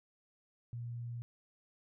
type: tone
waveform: sine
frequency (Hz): 118.9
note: A#2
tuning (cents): +35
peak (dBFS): -39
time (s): 0.73-1.22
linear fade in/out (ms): 0
effects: none